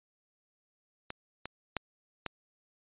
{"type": "clicks", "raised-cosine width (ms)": 0.3, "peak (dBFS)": [-22, -22, -15, -18], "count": 4, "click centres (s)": [1.104, 1.456, 1.767, 2.263], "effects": ["resampled to 8000 Hz"]}